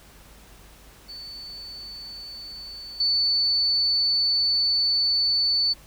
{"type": "tone with level steps", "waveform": "sine", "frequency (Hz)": 4490, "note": "C#8", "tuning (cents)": 21, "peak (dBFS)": [-36, -19], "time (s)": [1.08, 5.74], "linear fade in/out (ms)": 20, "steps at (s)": 3, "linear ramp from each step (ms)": 5, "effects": ["added 50 Hz sine -51 dBFS peak until 5.86 s", "pink hiss -51 dBFS RMS until 5.86 s"]}